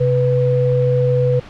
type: tone pair together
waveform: sine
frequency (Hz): 130.81 / 494.5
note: C3 / B4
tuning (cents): 0 / +2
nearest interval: octave + major seventh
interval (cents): 2302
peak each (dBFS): -15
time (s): 0-1.4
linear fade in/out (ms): 10
effects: pink hiss -37 dBFS RMS until 1.49 s + low-pass 3000 Hz 12 dB/octave